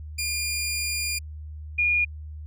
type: tone pair in turn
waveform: 15% pulse / sine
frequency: 2412 / 2432 Hz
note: D7 / D#7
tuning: +46 / -40 cents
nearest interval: unison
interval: 14 cents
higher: second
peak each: -19 dBFS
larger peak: neither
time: 0.18-1.19 / 1.78-2.05 s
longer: first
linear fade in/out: 10 ms
effects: added 76 Hz sine -35 dBFS peak until 2.46 s